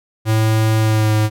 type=tone with pitch glide; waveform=square; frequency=110 to 107.67 Hz; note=A2 to A2; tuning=0 to -37 cents; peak=-13 dBFS; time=0.25-1.3 s; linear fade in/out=50 ms; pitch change=-37 cents; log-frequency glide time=0.78-1.14 s; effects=none